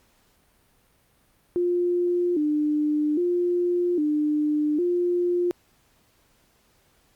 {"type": "tone with vibrato", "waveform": "sine", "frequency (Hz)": 325.2, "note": "E4", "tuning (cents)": -23, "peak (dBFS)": -20, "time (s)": [1.56, 5.51], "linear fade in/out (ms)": 0, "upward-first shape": "square", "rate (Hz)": 0.62, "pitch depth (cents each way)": 140, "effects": ["pink hiss -63 dBFS RMS until 7.15 s", "Opus 48 kbps"]}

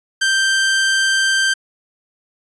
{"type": "tone", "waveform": "sawtooth", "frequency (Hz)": 1568, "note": "G6", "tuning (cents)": 0, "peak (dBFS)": -10, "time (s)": [0.21, 1.54], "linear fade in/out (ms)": 10, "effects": ["resampled to 22050 Hz"]}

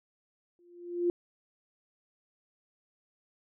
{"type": "tone with exponential growth", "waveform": "sine", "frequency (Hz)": 349.2, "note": "F4", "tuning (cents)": 0, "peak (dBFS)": -22, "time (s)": [0.59, 1.1], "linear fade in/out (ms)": 1, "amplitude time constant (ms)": 110, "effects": []}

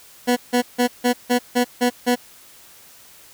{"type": "tone bursts", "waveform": "20% pulse", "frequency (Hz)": 245.3, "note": "B3", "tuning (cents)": -12, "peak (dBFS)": -10, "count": 8, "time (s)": [0.27, 2.158], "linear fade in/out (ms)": 20, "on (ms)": 96, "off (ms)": 160, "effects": ["white hiss -47 dBFS RMS until 3.33 s"]}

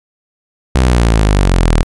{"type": "linear sweep", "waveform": "sawtooth", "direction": "down", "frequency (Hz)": [65.5, 36.99], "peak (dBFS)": -4, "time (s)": [0.75, 1.83], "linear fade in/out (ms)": 0, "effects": ["resampled to 24000 Hz"]}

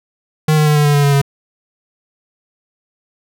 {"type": "tone with pitch steps", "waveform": "square", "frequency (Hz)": [154.7, 152.48, 150.3, 148.14, 146.02, 143.92, 141.86, 139.83], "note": ["D#3", "D#3", "D3", "D3", "D3", "D3", "C#3", "C#3"], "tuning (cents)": [-10, -35, 40, 15, -10, -35, 40, 15], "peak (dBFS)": -10, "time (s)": [0.48, 1.216], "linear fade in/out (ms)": 5, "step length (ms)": 92, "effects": []}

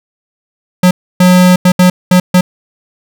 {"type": "tone bursts at uneven times", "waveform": "square", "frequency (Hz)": 181.4, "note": "F#3", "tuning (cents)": -34, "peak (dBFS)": -4, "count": 6, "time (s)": [[0.83, 0.91], [1.2, 1.56], [1.65, 1.72], [1.79, 1.9], [2.11, 2.2], [2.34, 2.41]], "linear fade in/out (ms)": 5, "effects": []}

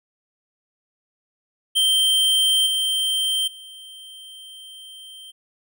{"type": "tone with level steps", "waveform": "square", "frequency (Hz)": 3136, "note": "G7", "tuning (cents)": 0, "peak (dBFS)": [-16, -20, -39], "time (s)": [1.75, 5.32], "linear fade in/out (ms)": 20, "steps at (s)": [2.66, 3.47], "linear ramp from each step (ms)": 10, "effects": []}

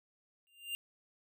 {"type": "tone with exponential growth", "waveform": "square", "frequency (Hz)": 2794, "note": "F7", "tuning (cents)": 0, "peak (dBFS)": -34, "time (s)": [0.47, 0.75], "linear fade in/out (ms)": 0, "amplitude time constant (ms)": 60, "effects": []}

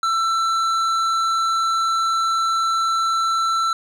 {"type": "tone with hard clipping", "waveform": "triangle", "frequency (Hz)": 1336, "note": "E6", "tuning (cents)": 23, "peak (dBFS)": -19, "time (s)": [0.03, 3.73], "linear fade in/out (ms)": 2, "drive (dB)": 13, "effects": []}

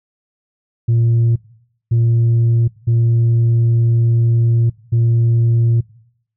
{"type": "tone bursts at uneven times", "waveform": "sine", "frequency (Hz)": 116.3, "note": "A#2", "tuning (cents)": -4, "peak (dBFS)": -8, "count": 4, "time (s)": [[0.88, 1.36], [1.91, 2.68], [2.87, 4.7], [4.92, 5.81]], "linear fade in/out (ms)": 10, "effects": ["noise-tail reverb RT60 0.7 s tail -22 dB re dry", "tanh soft clip ceiling -9 dBFS"]}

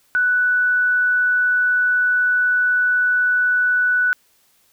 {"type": "tone", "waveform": "sine", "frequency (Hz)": 1484, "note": "F#6", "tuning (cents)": 5, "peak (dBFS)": -14, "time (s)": [0.15, 4.13], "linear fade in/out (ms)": 0, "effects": ["white hiss -59 dBFS RMS until 4.72 s"]}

